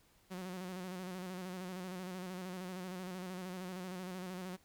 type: tone with vibrato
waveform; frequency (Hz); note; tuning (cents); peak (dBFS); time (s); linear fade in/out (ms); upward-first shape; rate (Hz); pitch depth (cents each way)
sawtooth; 183.5; F#3; -14; -38; 0.3-4.57; 20; square; 13; 42
effects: pink hiss -69 dBFS RMS until 4.64 s

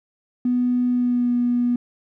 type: tone with pitch glide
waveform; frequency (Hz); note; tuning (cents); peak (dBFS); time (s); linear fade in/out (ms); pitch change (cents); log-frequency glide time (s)
triangle; 246.9 to 242.8; B3 to B3; 0 to -29; -13; 0.45-1.76; 5; -29; 0.9-1.33
effects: tanh soft clip ceiling -15 dBFS

